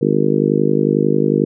harmonic tone, 51.1 Hz, G#1, 27 cents flat, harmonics 3 / 4 / 5 / 6 / 7 / 8 / 9, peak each -20 / -20 / -20 / -20 / -20 / -20 / -20 dBFS, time 0.01-1.45 s, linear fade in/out 10 ms, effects none

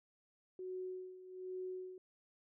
sine tone with tremolo, 370 Hz, F#4, in tune, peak -40 dBFS, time 0.59-1.98 s, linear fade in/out 2 ms, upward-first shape sine, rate 1.2 Hz, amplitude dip 75%, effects none

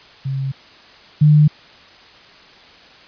sine tone pair in turn, 135.2 / 150.45 Hz, C#3 / D3, -43 / +42 cents, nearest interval major second, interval 185 cents, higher second, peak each -19 / -7 dBFS, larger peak second, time 0.25-0.52 / 1.21-1.48 s, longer neither, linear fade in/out 10 ms, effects white hiss -44 dBFS RMS until 3.07 s + resampled to 11025 Hz

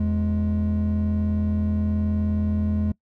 triangle tone pair together, 83 / 210 Hz, E2 / G#3, +12 / +19 cents, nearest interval octave + major third, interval 1607 cents, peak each -20 dBFS, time 0-2.92 s, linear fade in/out 5 ms, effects noise-tail reverb RT60 0.1 s tail -23 dB re dry + tanh soft clip ceiling -14 dBFS

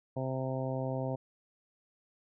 harmonic tone, 131.3 Hz, C3, 6 cents sharp, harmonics 1 / 2 / 3 / 4 / 5 / 6 / 7, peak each -35 / -39 / -43 / -38 / -40 / -46 / -46 dBFS, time 0.16-1.16 s, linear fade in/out 10 ms, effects none

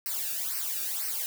blue noise with flanger, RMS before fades -32 dBFS, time 0.06-1.26 s, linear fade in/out 0 ms, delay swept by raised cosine 0.28 to 0.98 ms, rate 2 Hz, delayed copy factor -0.85, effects none

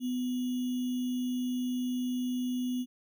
sine tone with sample-and-hold, 250 Hz, B3, 21 cents sharp, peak -29 dBFS, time 0-2.86 s, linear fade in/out 50 ms, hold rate 3150 Hz, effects none

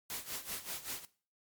white noise with tremolo, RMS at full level -39 dBFS, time 0.1-1.05 s, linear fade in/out 0 ms, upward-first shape sine, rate 5.2 Hz, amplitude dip 80%, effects noise-tail reverb RT60 0.4 s tail -18 dB re dry + MP3 96 kbps

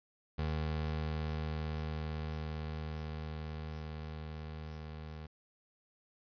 25% pulse tone with level ramp, 77.78 Hz, D#2, in tune, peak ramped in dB -29 to -40 dBFS, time 0.38-5.27 s, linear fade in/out 10 ms, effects resampled to 11025 Hz + 11-bit

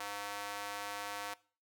square tone with high-pass filter, 102 Hz, G#2, 31 cents flat, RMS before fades -42 dBFS, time 0-1.34 s, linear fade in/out 5 ms, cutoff 880 Hz, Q 1.1, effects noise-tail reverb RT60 0.4 s tail -20 dB re dry

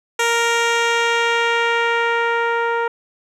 10% pulse tone with low-pass filter sweep, 466.2 Hz, A#4, in tune, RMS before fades -18 dBFS, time 0.19-2.88 s, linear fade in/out 5 ms, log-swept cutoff 9300 to 1200 Hz, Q 0.84, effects none

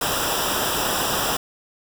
pink noise with comb filter, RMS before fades -23 dBFS, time 0.01-1.37 s, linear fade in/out 5 ms, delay 0.46 ms, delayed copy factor -0.8, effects none

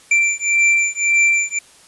square beating tone pair, 2349 / 2350.8 Hz, D7 / D7, 0 / +1 cents, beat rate 1.8 Hz, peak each -17 dBFS, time 0.11-1.59 s, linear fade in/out 5 ms, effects white hiss -47 dBFS RMS until 1.87 s + resampled to 24000 Hz

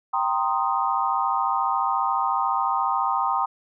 sine chord, C minor seventh, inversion second, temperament equal, 784 / 932.3 / 1046.5 / 1244.5 Hz, G5 / Bb5 / C6 / Eb6, 0 / 0 / 0 / 0 cents, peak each -26 dBFS, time 0.13-3.46 s, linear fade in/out 10 ms, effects none

